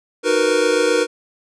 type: chord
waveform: square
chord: B major seventh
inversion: first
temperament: equal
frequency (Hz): 311.1 / 370 / 466.2 / 493.9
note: D#4 / F#4 / A#4 / B4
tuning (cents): 0 / 0 / 0 / 0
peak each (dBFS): -24 / -24 / -18 / -20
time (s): 0.23-1.07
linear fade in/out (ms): 50
effects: resampled to 22050 Hz